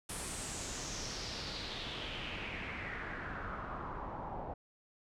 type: noise with low-pass filter sweep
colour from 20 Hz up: pink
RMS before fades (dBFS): -42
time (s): 0.09-4.54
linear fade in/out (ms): 5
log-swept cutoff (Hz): 10000 to 770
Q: 3.6
effects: none